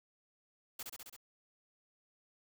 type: noise with echo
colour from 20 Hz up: white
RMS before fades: -43 dBFS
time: 0.79-0.83 s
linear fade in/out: 5 ms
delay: 67 ms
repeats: 5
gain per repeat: -2 dB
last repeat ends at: 1.165 s
effects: none